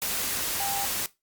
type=tone in noise; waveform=sine; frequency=795 Hz; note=G5; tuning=24 cents sharp; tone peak=-30 dBFS; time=0.6-0.85 s; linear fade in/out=0 ms; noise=white; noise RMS=-29 dBFS; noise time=0.02-1.06 s; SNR=-4 dB; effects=noise-tail reverb RT60 0.2 s tail -18 dB re dry + Opus 48 kbps